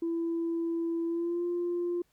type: tone with pitch glide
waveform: sine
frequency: 334 to 349 Hz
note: E4 to F4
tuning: +23 to -1 cents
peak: -27 dBFS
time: 0.02-2.02 s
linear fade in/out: 5 ms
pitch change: +76 cents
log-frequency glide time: 1.06-1.45 s
effects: tanh soft clip ceiling -25 dBFS + pink hiss -72 dBFS RMS until 2.12 s